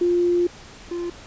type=tone pair in turn; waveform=sine / triangle; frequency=350.5 / 346.9 Hz; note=F4 / F4; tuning=+6 / -12 cents; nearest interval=unison; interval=18 cents; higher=first; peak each=-16 / -23 dBFS; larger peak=first; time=0.01-0.47 / 0.91-1.1 s; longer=first; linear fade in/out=5 ms; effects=pink hiss -43 dBFS RMS until 1.26 s + resampled to 16000 Hz